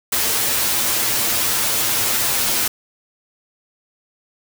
white noise with comb filter, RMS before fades -19 dBFS, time 0.12-2.68 s, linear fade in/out 5 ms, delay 8.8 ms, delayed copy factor +0.85, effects none

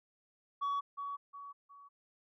sine tone with echo, 1129 Hz, C#6, 31 cents sharp, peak -29 dBFS, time 0.61-0.81 s, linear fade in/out 20 ms, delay 360 ms, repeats 3, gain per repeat -8 dB, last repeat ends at 1.89 s, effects tanh soft clip ceiling -31 dBFS

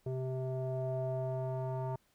square tone with low-pass filter sweep, 130 Hz, C3, 11 cents flat, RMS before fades -36 dBFS, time 0.06-1.96 s, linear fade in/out 5 ms, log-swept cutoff 510 to 840 Hz, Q 5.1, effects pink hiss -72 dBFS RMS until 2.14 s

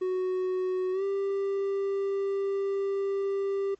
triangle tone with pitch glide, 370 to 394.3 Hz, F#4 to G4, 0 to +10 cents, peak -24 dBFS, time 0.01-3.75 s, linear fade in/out 10 ms, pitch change +110 cents, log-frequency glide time 0.92-1.03 s, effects pink hiss -68 dBFS RMS until 3.79 s + MP3 32 kbps

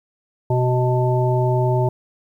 harmonic tone with a mistuned harmonic, 125.2 Hz, B2, 24 cents sharp, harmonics 1 / 3 / 5 / 7, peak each -17 / -22 / -24 / -25 dBFS, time 0.5-1.89 s, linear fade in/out 5 ms, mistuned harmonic 7, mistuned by +17 cents, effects 9-bit

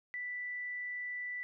sine tone, 1975.5 Hz, B6, in tune, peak -37 dBFS, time 0.14-1.43 s, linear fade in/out 0 ms, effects none

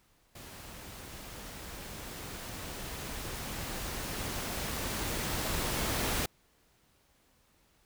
pink noise with level ramp, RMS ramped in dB -48 to -31 dBFS, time 0.35-6.26 s, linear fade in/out 5 ms, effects pink hiss -68 dBFS RMS until 7.85 s

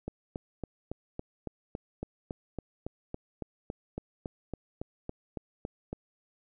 click train, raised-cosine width 2 ms, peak -22 dBFS, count 22, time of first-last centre 0.08-5.93 s, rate 3.59 Hz, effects none

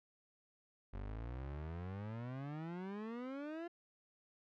30% pulse exponential sweep, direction up, 46.25 to 349.2 Hz, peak -40 dBFS, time 0.93-3.68 s, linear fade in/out 10 ms, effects low-pass 2000 Hz 12 dB/octave

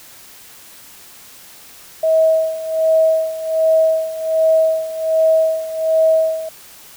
sine tone with tremolo, 641 Hz, E5, 49 cents flat, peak -9 dBFS, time 2.03-6.49 s, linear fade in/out 5 ms, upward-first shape sine, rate 1.3 Hz, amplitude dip 80%, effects white hiss -41 dBFS RMS until 6.96 s

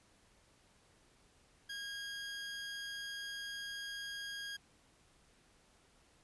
20% pulse tone, 1631 Hz, G#6, 32 cents flat, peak -37 dBFS, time 1.69-4.57 s, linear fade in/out 10 ms, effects pink hiss -68 dBFS RMS until 6.23 s + resampled to 24000 Hz

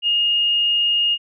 sine tone, 2847 Hz, F7, 33 cents sharp, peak -15 dBFS, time 0.02-1.18 s, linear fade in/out 50 ms, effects none

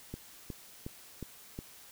click train, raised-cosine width 3 ms, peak -26 dBFS, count 5, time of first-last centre 0.14-1.589 s, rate 2.76 Hz, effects white hiss -54 dBFS RMS until 1.91 s

